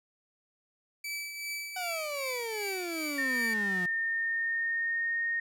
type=tone with tremolo; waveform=sawtooth; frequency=2306 Hz; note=D7; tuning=32 cents flat; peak=-30 dBFS; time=1.04-3.54 s; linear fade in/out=5 ms; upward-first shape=triangle; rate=2.6 Hz; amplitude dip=55%
type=exponential sweep; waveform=35% pulse; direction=down; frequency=748 to 174.61 Hz; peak=-33 dBFS; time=1.76-3.86 s; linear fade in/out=5 ms
type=tone with pitch glide; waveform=sine; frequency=1818 to 1850.8 Hz; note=A#6 to A#6; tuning=-44 to -13 cents; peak=-28 dBFS; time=3.18-5.4 s; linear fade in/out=5 ms; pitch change=+31 cents; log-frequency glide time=3.87-5.26 s
effects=none